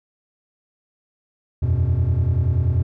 triangle chord, E suspended second, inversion none, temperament just, 82.41 / 92.71 / 123.61 Hz, E2 / F#2 / B2, 0 / +4 / +2 cents, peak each -18 dBFS, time 1.62-2.83 s, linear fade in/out 10 ms, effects tanh soft clip ceiling -9 dBFS

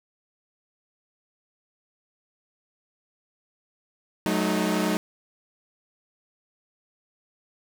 sawtooth chord, D# diminished, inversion first, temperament equal with one note detuned, 185 / 216.3 / 311.1 Hz, F#3 / A3 / D#4, 0 / -29 / 0 cents, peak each -23 dBFS, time 4.26-4.97 s, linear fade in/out 0 ms, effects none

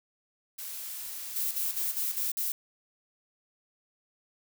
blue noise, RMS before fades -39 dBFS, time 0.58-2.31 s, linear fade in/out 10 ms
violet noise bursts, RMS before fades -31 dBFS, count 6, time 1.36-2.52 s, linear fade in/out 2 ms, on 150 ms, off 52 ms
effects none

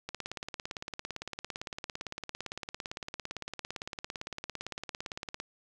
click train, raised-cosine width 0.2 ms, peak -20 dBFS, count 95, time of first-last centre 0.09-5.401 s, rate 17.7 Hz, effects none

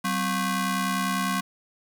sawtooth ring-modulated tone, 450 Hz, A4, 39 cents sharp, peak -17 dBFS, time 0.04-1.41 s, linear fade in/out 10 ms, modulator 640 Hz, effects none

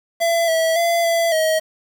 square tone with pitch steps, 673 / 651 / 680 / 671 / 634 Hz, E5 / E5 / F5 / E5 / D#5, +36 / -22 / -46 / +31 / +32 cents, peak -16 dBFS, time 0.2-1.6 s, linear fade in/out 20 ms, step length 280 ms, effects 7-bit

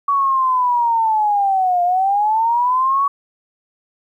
sine linear two-way sweep, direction down then up, 1132 to 698.5 to 1132 Hz, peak -13 dBFS, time 0.08-3.08 s, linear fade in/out 5 ms, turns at 1.83 s, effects 9-bit

